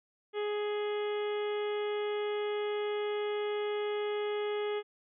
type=harmonic tone; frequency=416.9 Hz; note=G#4; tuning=7 cents sharp; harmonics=1 / 2 / 3 / 4 / 5 / 6 / 7 / 8; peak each=-31 / -43 / -45 / -49 / -46 / -53 / -50 / -49 dBFS; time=0.33-4.83 s; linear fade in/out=50 ms; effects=none